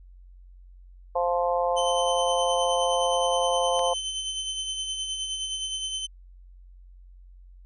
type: harmonic tone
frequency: 174.61 Hz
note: F3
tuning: in tune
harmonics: 3 / 4 / 5 / 6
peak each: -25 / -27 / -29 / -31 dBFS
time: 1.15-3.94 s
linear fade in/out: 10 ms
type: tone with tremolo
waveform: sawtooth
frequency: 3068 Hz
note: G7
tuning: 38 cents flat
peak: -24 dBFS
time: 1.76-6.07 s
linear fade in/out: 20 ms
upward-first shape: sine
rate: 9.6 Hz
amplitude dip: 40%
type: click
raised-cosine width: 0.2 ms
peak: -21 dBFS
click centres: 3.793 s
effects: added 45 Hz sine -46 dBFS peak until 7.65 s + resampled to 24000 Hz